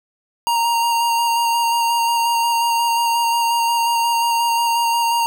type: tone with vibrato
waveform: square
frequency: 932.3 Hz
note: A#5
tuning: in tune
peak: -16 dBFS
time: 0.47-5.26 s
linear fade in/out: 0 ms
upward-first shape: square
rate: 5.6 Hz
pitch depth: 12 cents each way
effects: none